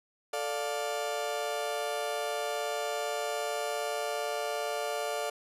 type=chord; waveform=35% pulse; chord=D minor; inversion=second; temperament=just; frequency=440.5 / 587.3 / 704.8 Hz; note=A4 / D5 / F5; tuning=+2 / 0 / +16 cents; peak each=-35 / -33 / -34 dBFS; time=0.33-5.3 s; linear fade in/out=5 ms; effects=resampled to 32000 Hz